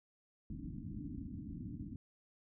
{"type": "low-pass noise", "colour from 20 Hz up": "white", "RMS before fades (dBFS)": -45, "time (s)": [0.5, 1.96], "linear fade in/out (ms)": 2, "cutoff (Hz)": 310, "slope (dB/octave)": 96, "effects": []}